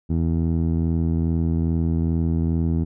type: tone with low-pass filter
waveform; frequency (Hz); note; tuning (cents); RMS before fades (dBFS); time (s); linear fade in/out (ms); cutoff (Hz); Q
15% pulse; 82.41; E2; 0; -21; 0.09-2.85; 20; 280; 0.74
effects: none